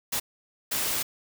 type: noise bursts at uneven times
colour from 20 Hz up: white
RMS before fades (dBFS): -28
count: 2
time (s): 0.12-0.2 / 0.71-1.03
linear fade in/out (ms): 10
effects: none

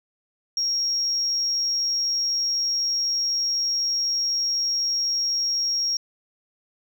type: tone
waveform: sine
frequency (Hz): 5588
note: F8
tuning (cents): 0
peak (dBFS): -20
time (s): 0.57-5.97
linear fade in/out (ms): 2
effects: tanh soft clip ceiling -17 dBFS

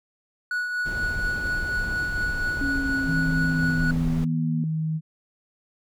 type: tone with tremolo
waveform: triangle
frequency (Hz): 1468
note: F#6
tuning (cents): -14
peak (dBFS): -21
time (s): 0.51-3.91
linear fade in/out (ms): 2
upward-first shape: triangle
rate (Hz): 4.2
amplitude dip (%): 45
type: noise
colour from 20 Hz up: brown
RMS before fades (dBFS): -31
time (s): 0.85-4.25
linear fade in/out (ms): 10
type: exponential sweep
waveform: sine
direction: down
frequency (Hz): 277.7 to 235.7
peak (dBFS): -26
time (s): 2.61-4.64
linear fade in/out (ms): 2
type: tone with pitch glide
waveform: sine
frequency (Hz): 162.5 to 157.97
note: E3 to D#3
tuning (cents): -24 to +27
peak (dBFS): -23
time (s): 3.05-5.01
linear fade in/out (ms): 50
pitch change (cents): -49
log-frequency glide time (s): 3.44-4.82
effects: none

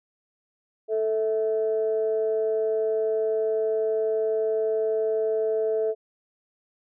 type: tone pair together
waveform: sine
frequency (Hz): 440 / 651.9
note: A4 / E5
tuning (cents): 0 / -19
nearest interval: perfect fifth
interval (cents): 681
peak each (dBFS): -22 / -28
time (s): 0.88-5.95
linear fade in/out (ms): 50
effects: tanh soft clip ceiling -14 dBFS

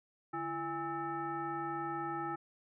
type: tone with frequency modulation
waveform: sine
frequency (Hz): 821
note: G#5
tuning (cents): -20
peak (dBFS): -35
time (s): 0.33-2.36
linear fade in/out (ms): 10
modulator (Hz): 484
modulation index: 1.4
effects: none

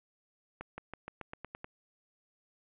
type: accelerating click train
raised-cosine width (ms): 0.5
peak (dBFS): -26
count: 9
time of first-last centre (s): 0.61-1.644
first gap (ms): 170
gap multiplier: 0.92
effects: resampled to 8000 Hz + 11-bit

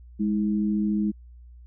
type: tone pair together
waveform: sine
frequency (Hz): 207.7 / 321.4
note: G#3 / E4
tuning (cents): 0 / -44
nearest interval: minor sixth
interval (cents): 756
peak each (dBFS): -22 / -29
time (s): 0.19-1.12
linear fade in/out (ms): 20
effects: added 60 Hz sine -44 dBFS peak until 1.66 s

